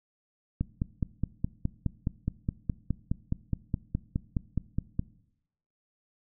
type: click train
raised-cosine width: 5 ms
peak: -15 dBFS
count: 22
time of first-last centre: 0.61-4.994 s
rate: 4.79 Hz
effects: noise-tail reverb RT60 0.8 s tail -20 dB re dry